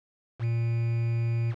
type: tone with quantisation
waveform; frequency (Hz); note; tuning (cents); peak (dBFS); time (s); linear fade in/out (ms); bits
triangle; 116.4; A#2; -2; -22; 0.39-1.55; 50; 7
effects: low-pass 3000 Hz 12 dB/octave